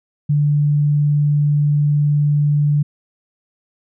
sine tone, 146.83 Hz, D3, in tune, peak -12 dBFS, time 0.29-2.83 s, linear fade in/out 10 ms, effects none

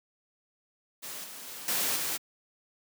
white noise with level steps, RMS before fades -40 / -44 / -42 / -29 / -32 dBFS, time 1.02-2.18 s, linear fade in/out 20 ms, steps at 1.24 / 1.47 / 1.68 / 1.96 s, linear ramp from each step 2 ms, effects high-pass 150 Hz 12 dB/octave

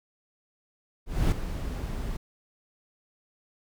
brown noise with ADSR envelope, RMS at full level -21 dBFS, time 1.06-2.17 s, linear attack 260 ms, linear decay 3 ms, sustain -11 dB, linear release 8 ms, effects none

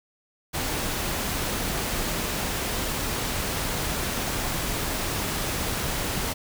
pink noise, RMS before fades -28 dBFS, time 0.53-6.34 s, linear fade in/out 20 ms, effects none

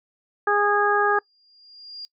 harmonic tone, 411.2 Hz, G#4, 17 cents flat, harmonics 1 / 2 / 3 / 4, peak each -23 / -23 / -23 / -23 dBFS, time 0.47-1.19 s, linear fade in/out 5 ms
sine tone with exponential growth, 4811 Hz, D8, 41 cents sharp, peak -31 dBFS, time 1.08-2.05 s, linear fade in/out 0 ms, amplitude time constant 210 ms
effects noise-tail reverb RT60 0.1 s tail -23 dB re dry

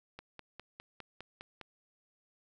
click train, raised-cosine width 0.3 ms, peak -29 dBFS, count 8, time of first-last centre 0.19-1.613 s, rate 4.92 Hz, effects none

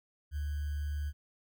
sine tone with sample-and-hold, 73.42 Hz, D2, in tune, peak -32 dBFS, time 0.31-1.13 s, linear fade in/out 50 ms, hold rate 1575 Hz, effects none

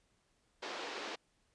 pink band-pass noise, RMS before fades -43 dBFS, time 0.62-1.16 s, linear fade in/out 10 ms, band 320 to 5100 Hz, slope 24 dB/octave, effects pink hiss -75 dBFS RMS until 1.54 s + resampled to 22050 Hz

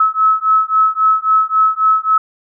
sine beating tone pair, 1292 / 1295.7 Hz, E6 / E6, -35 / -30 cents, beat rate 3.7 Hz, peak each -13 dBFS, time 0-2.18 s, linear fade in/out 5 ms, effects none

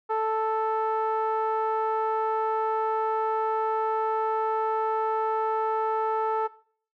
sawtooth tone with low-pass filter, 440 Hz, A4, in tune, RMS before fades -26 dBFS, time 0.09-6.48 s, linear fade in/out 20 ms, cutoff 1100 Hz, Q 7.5, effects noise-tail reverb RT60 0.5 s tail -19 dB re dry

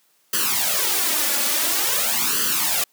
white noise with flanger, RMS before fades -21 dBFS, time 0.33-2.84 s, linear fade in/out 5 ms, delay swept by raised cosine 0.65 to 3.55 ms, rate 0.48 Hz, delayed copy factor +0.8, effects white hiss -62 dBFS RMS until 2.92 s + high-pass 200 Hz 12 dB/octave

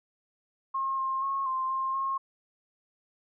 sine tone with pitch steps, 1074 / 1063 / 1089 / 1048 / 1060 / 1078 Hz, C6 / C6 / C#6 / C6 / C6 / C#6, +45 / +27 / -31 / +2 / +22 / -49 cents, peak -27 dBFS, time 0.74-2.18 s, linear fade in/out 10 ms, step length 240 ms, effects none

